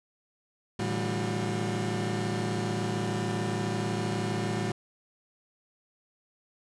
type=tone cluster; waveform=30% pulse; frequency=111.6 / 148.1 / 163.7 / 196.5 / 360.3 Hz; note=A2 / D3 / E3 / G3 / F#4; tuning=+25 / +15 / -12 / +4 / -46 cents; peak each=-30 / -37 / -35 / -31 / -32 dBFS; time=0.79-4.72 s; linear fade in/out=5 ms; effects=resampled to 22050 Hz